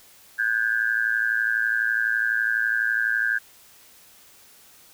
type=tone with amplitude modulation; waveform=sine; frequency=1595 Hz; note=G6; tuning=30 cents sharp; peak=-16 dBFS; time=0.38-3.39 s; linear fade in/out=20 ms; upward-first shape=sine; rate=112 Hz; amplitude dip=95%; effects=white hiss -52 dBFS RMS until 4.93 s